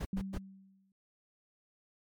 brown noise bursts, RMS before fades -36 dBFS, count 3, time 0-0.382 s, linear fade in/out 10 ms, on 54 ms, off 110 ms
sine tone with exponential decay, 192.8 Hz, G3, 28 cents flat, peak -31 dBFS, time 0.13-0.92 s, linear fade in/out 2 ms, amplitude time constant 170 ms
effects MP3 96 kbps

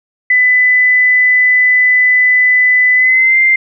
sine tone with pitch glide, 2000 to 2092 Hz, B6 to C7, +21 to -1 cents, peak -6 dBFS, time 0.3-3.56 s, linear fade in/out 5 ms, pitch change +78 cents, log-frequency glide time 2.95-3.38 s, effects none

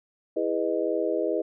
sine chord, E major seventh, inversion none, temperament just, 329.6 / 412 / 494.4 / 618.1 Hz, E4 / G#4 / B4 / D#5, 0 / -14 / +2 / -12 cents, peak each -29 dBFS, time 0.36-1.42 s, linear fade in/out 10 ms, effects none

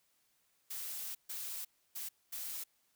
blue noise bursts at uneven times, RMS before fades -42 dBFS, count 4, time 0.7-1.15 / 1.29-1.65 / 1.95-2.09 / 2.32-2.64 s, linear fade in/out 10 ms, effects white hiss -75 dBFS RMS until 2.95 s

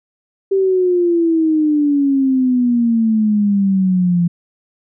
sine exponential sweep, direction down, 392 to 170.7 Hz, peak -11 dBFS, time 0.51-4.28 s, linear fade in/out 10 ms, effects none

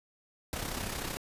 pink noise with amplitude modulation, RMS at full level -34 dBFS, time 0.53-1.17 s, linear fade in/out 0 ms, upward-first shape sine, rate 33.2 Hz, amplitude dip 55%, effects resampled to 32000 Hz

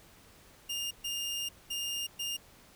sawtooth tone bursts at uneven times, 2820 Hz, F7, 16 cents sharp, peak -30 dBFS, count 4, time 0.69-0.91 / 1.04-1.49 / 1.7-2.07 / 2.19-2.37 s, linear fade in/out 10 ms, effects pink hiss -58 dBFS RMS until 2.75 s

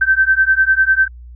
sine beating tone pair, 1546 / 1556 Hz, G6 / G6, -24 / -13 cents, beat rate 10 Hz, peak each -13 dBFS, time 0.01-1.08 s, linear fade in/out 10 ms, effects added 60 Hz sine -33 dBFS peak until 1.35 s

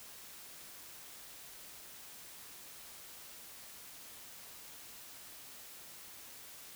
silence, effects white hiss -52 dBFS RMS until 6.75 s

